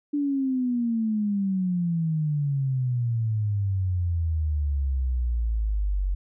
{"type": "exponential sweep", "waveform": "sine", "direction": "down", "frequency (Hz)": [293.7, 45.69], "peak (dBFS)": -22, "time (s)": [0.13, 6.15], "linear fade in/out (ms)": 10, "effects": []}